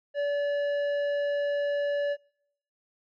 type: tone with tanh clipping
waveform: triangle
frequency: 575 Hz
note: D5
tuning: 37 cents flat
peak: -27 dBFS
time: 0.14-2.17 s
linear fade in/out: 50 ms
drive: 14 dB
effects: noise-tail reverb RT60 0.7 s tail -26 dB re dry